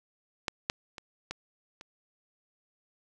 clicks, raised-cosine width 0.2 ms, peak -12 / -10 / -24 / -18 / -28 dBFS, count 5, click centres 0.482 / 0.699 / 0.982 / 1.31 / 1.811 s, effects none

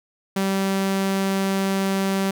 sawtooth tone, 193.9 Hz, G3, 19 cents flat, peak -16 dBFS, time 0.36-2.31 s, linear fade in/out 5 ms, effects none

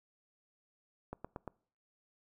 click train, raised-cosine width 1 ms, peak -27 dBFS, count 4, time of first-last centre 1.13-1.477 s, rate 8.64 Hz, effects noise-tail reverb RT60 0.5 s tail -24 dB re dry

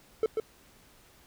triangle tone with echo, 440 Hz, A4, in tune, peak -20 dBFS, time 0.23-0.26 s, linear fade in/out 2 ms, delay 140 ms, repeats 1, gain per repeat -4 dB, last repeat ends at 0.4 s, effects pink hiss -59 dBFS RMS until 1.26 s

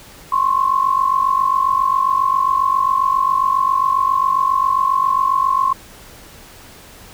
sine tone pair together, 1046.6 / 1094 Hz, C6 / C#6, 0 / -23 cents, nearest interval minor second, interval 77 cents, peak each -16 dBFS, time 0.32-5.73 s, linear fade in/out 5 ms, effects pink hiss -41 dBFS RMS until 7.13 s

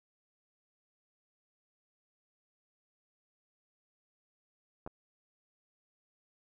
clicks, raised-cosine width 1 ms, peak -29 dBFS, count 2, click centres 4.864 / 4.875 s, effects none

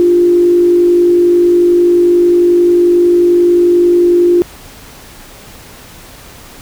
sine tone with frequency modulation, 349.9 Hz, F4, 3 cents sharp, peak -5 dBFS, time 0-4.42 s, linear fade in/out 0 ms, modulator 51.2 Hz, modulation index 0.28, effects pink hiss -35 dBFS RMS until 6.61 s

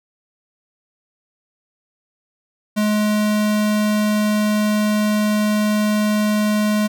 square tone, 211.1 Hz, G#3, 29 cents sharp, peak -16 dBFS, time 2.76-6.88 s, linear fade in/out 20 ms, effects none

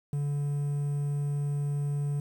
triangle tone with quantisation, 143.9 Hz, D3, 35 cents flat, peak -25 dBFS, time 0.13-2.2 s, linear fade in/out 2 ms, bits 9, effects none

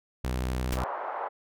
sawtooth tone with vibrato, 63 Hz, B1, 35 cents sharp, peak -24 dBFS, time 0.24-0.84 s, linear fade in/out 5 ms, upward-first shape square, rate 12 Hz, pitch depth 17 cents each way
pink noise with exponential decay, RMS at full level -27 dBFS, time 0.72-0.81 s, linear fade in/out 5 ms, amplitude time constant 18 ms
white band-pass noise, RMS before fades -34 dBFS, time 0.76-1.29 s, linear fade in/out 20 ms, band 550 to 1100 Hz, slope 24 dB/octave
effects none

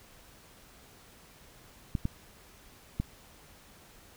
clicks, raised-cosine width 5 ms, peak -17 dBFS, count 3, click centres 1.952 / 2.054 / 3 s, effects pink hiss -56 dBFS RMS until 4.16 s

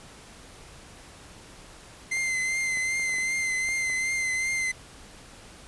45% pulse tone with vibrato, 2075 Hz, C7, 15 cents flat, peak -25 dBFS, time 2.11-4.72 s, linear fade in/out 10 ms, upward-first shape triangle, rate 2.6 Hz, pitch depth 34 cents each way
clicks, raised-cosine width 1 ms, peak -31 dBFS, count 8, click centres 2.17 / 2.772 / 2.997 / 3.095 / 3.141 / 3.185 / 3.689 / 3.899 s
effects pink hiss -48 dBFS RMS until 5.67 s + resampled to 24000 Hz

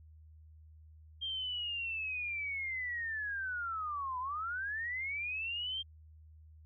sine linear two-way sweep, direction down then up, 3200 to 987.8 to 3200 Hz, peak -35 dBFS, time 1.21-5.83 s, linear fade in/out 20 ms, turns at 4.19 s, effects added 78 Hz sine -54 dBFS peak until 6.65 s

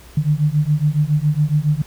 sine beating tone pair, 146.4 / 153.6 Hz, D3 / D#3, -5 / -22 cents, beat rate 7.2 Hz, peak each -17 dBFS, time 0.17-1.82 s, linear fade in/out 5 ms, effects added 60 Hz sine -43 dBFS peak until 1.86 s + pink hiss -45 dBFS RMS until 1.86 s

